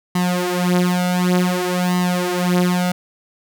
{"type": "tone with flanger", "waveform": "sawtooth", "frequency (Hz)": 179.6, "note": "F3", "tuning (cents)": 49, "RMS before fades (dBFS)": -18, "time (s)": [0.15, 2.92], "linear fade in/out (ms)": 5, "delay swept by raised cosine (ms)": [1, 7], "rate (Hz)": 0.55, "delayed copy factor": 0.85, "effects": []}